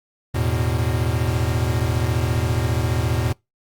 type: chord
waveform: square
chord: E suspended fourth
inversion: none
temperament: equal with one note detuned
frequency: 82.41 / 108.74 / 123.47 Hz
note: E2 / A2 / B2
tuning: 0 / -20 / 0 cents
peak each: -24 dBFS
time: 0.34-3.33 s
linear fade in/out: 10 ms
effects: noise-tail reverb RT60 0.2 s tail -25 dB re dry + Opus 32 kbps